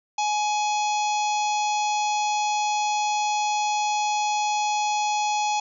harmonic tone with a mistuned harmonic, 840 Hz, G#5, 19 cents sharp, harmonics 1 / 3 / 4 / 5 / 6 / 7 / 8, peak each -22 / -32 / -36 / -38 / -40 / -36 / -36 dBFS, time 0.18-5.6 s, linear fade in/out 5 ms, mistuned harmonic 5, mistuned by +17 cents, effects none

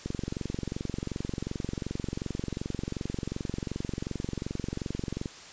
click train, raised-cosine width 3 ms, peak -19 dBFS, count 119, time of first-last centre 0.06-5.258 s, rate 22.7 Hz, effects white hiss -47 dBFS RMS until 5.52 s + resampled to 16000 Hz

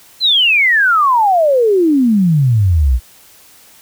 sine exponential sweep, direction down, 4186 to 56.9 Hz, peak -8 dBFS, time 0.2-3 s, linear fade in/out 50 ms, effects white hiss -44 dBFS RMS until 3.81 s

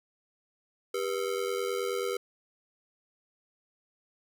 square ring-modulated tone, 440 Hz, A4, in tune, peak -27 dBFS, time 0.94-2.17 s, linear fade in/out 5 ms, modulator 44.7 Hz, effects none

